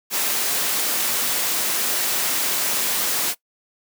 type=noise; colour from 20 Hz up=white; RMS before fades=-22 dBFS; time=0.1-3.35 s; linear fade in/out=50 ms; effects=noise-tail reverb RT60 0.1 s tail -20 dB re dry + high-pass 200 Hz 12 dB/octave